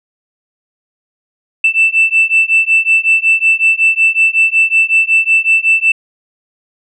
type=beating tone pair; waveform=sine; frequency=2656 / 2661.4 Hz; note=E7 / E7; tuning=+12 / +16 cents; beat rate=5.4 Hz; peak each=-10 dBFS; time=1.64-5.92 s; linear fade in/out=5 ms; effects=tanh soft clip ceiling -2 dBFS